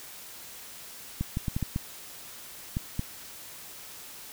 clicks, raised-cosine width 5 ms, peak -16 dBFS, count 8, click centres 1.21 / 1.371 / 1.482 / 1.565 / 1.627 / 1.761 / 2.769 / 2.994 s, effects white hiss -45 dBFS RMS until 4.32 s

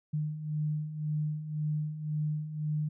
sine beating tone pair, 150.5 / 152.4 Hz, D3 / D#3, +43 / -36 cents, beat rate 1.9 Hz, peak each -37 / -31 dBFS, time 0.13-2.89 s, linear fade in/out 10 ms, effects none

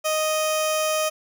15% pulse tone with notch filter, 622.3 Hz, D#5, in tune, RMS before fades -23 dBFS, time 0.04-1.1 s, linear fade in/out 20 ms, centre 1700 Hz, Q 1.2, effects none

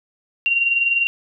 sine tone with tremolo, 2761 Hz, F7, 20 cents flat, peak -13 dBFS, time 0.46-1.07 s, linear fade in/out 0 ms, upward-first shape sine, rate 20 Hz, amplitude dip 55%, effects none

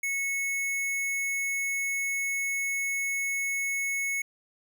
square tone, 2200 Hz, C#7, 14 cents flat, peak -28 dBFS, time 0.03-4.22 s, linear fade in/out 5 ms, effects none

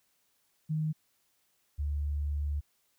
sine tone pair in turn, 155.56 / 72.87 Hz, D#3 / D2, 0 / -13 cents, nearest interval octave + minor second, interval 1313 cents, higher first, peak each -28 / -29 dBFS, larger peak first, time 0.69-0.93 / 1.78-2.61 s, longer second, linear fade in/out 20 ms, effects white hiss -73 dBFS RMS until 2.98 s

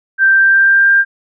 sine tone with pitch glide, 1568 to 1593.6 Hz, G6 to G6, 0 to +28 cents, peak -6 dBFS, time 0.18-1.05 s, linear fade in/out 50 ms, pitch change +28 cents, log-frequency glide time 0.3-0.91 s, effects none

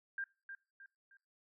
sine tone with echo, 1594 Hz, G6, 28 cents sharp, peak -37 dBFS, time 0.18-0.24 s, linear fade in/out 2 ms, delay 310 ms, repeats 3, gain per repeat -8 dB, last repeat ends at 1.17 s, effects noise-tail reverb RT60 0.3 s tail -21 dB re dry

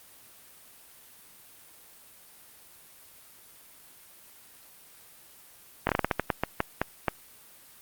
slowing click train, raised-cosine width 0.5 ms, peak -8 dBFS, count 13, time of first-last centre 5.87-7.083 s, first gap 21 ms, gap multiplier 1.26, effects white hiss -53 dBFS RMS until 7.81 s + Opus 32 kbps

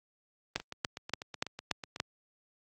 two click trains, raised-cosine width 0.2 ms, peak -23 / -12 dBFS, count 12 / 6, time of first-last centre 0.6-1.961 / 0.56-2.001 s, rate 8.08 / 3.47 Hz, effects high-pass 80 Hz 12 dB/octave + Opus 24 kbps

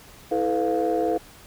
sine tone cluster, 326.2 / 436.5 / 501 / 703 Hz, E4 / A4 / B4 / F5, -18 / -14 / +25 / +11 cents, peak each -25 dBFS, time 0.31-1.18 s, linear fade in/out 10 ms, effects tanh soft clip ceiling -14 dBFS + pink hiss -48 dBFS RMS until 1.46 s

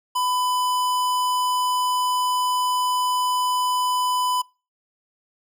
square tone, 1000 Hz, B5, 21 cents sharp, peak -21 dBFS, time 0.15-4.42 s, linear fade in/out 10 ms, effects noise-tail reverb RT60 0.3 s tail -24 dB re dry

